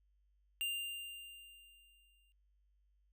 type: tone with exponential decay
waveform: square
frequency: 2794 Hz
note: F7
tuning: in tune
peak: -35 dBFS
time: 0.61-2.32 s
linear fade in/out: 0 ms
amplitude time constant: 370 ms
effects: added 50 Hz sine -70 dBFS peak until 3.12 s